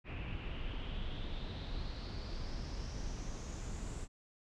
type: noise with low-pass filter sweep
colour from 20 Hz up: brown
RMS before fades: -41 dBFS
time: 0.04-4.08 s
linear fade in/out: 50 ms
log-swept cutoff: 2500 to 7800 Hz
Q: 5.5
effects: none